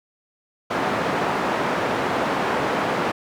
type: band-pass noise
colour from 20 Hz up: white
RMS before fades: -23 dBFS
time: 0.7-3.12 s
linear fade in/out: 10 ms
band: 160 to 1100 Hz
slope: 12 dB/octave
effects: none